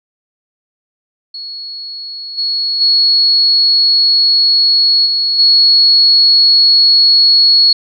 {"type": "tone with level steps", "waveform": "sine", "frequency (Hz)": 4350, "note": "C#8", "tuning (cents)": -33, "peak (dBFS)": [-23, -13, -7, -11, -5], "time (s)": [1.34, 7.73], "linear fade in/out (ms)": 5, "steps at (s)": [2.37, 2.8, 5.05, 5.38], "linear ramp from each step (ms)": 20, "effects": []}